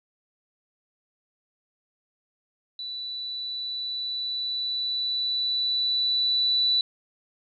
sine tone with level ramp, 3965 Hz, B7, 6 cents sharp, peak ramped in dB -32 to -19 dBFS, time 2.79-6.81 s, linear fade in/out 2 ms, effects none

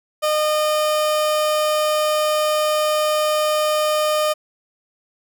30% pulse tone, 610 Hz, D#5, 34 cents flat, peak -14 dBFS, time 0.22-4.34 s, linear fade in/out 20 ms, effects none

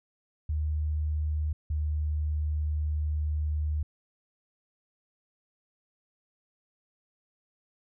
sine tone pair in turn, 76.3 / 75.88 Hz, D#2 / D#2, -33 / -43 cents, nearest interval unison, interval 10 cents, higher first, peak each -26 dBFS, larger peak neither, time 0.49-1.53 / 1.7-3.83 s, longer second, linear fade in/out 5 ms, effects none

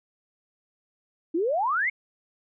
sine exponential sweep, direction up, 307.9 to 2248 Hz, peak -22 dBFS, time 1.34-1.9 s, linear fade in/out 10 ms, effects none

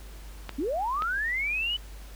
clicks, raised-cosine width 0.3 ms, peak -18 dBFS, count 2, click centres 0.493 / 1.022 s
sine linear sweep, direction up, 246.9 to 3013 Hz, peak -26 dBFS, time 0.58-1.77 s, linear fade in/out 10 ms
effects added 50 Hz sine -41 dBFS peak until 2.15 s + pink hiss -51 dBFS RMS until 2.15 s

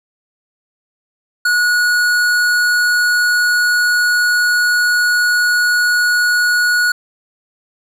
sine tone with tanh clipping, 1457 Hz, F#6, 27 cents flat, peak -13 dBFS, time 1.45-6.92 s, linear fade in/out 5 ms, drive 17 dB, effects none

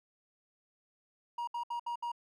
triangle tone bursts, 950 Hz, A#5, 33 cents sharp, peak -32 dBFS, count 5, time 1.38-2.118 s, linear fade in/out 5 ms, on 94 ms, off 67 ms, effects none

